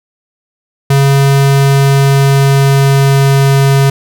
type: tone with pitch glide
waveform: square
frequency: 138.3 to 137.42 Hz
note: C#3 to C#3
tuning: -4 to -15 cents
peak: -6 dBFS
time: 0.9-3.9 s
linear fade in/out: 5 ms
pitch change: -11 cents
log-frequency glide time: 1.4-3.58 s
effects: none